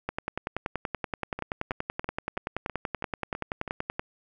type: two click trains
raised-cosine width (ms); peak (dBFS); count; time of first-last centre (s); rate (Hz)
0.5; -14 / -19; 42 / 8; 0.09-3.995 / 1.39-3.678; 10.5 / 3.06
effects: none